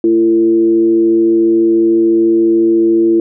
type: tone with frequency modulation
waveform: sine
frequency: 338.3 Hz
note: E4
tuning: 45 cents sharp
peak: -7 dBFS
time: 0.04-3.2 s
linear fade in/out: 2 ms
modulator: 114 Hz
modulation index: 0.39
effects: none